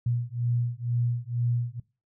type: beating tone pair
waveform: sine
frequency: 119 / 121.1 Hz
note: A#2 / B2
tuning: +36 / -34 cents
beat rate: 2.1 Hz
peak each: -28 dBFS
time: 0.06-1.8 s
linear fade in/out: 5 ms
effects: noise-tail reverb RT60 0.3 s tail -21 dB re dry